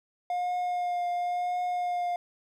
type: tone with vibrato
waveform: triangle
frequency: 712 Hz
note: F5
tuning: 33 cents sharp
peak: -25 dBFS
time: 0.3-2.16 s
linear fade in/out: 2 ms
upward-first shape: triangle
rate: 0.95 Hz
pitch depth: 18 cents each way
effects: 11-bit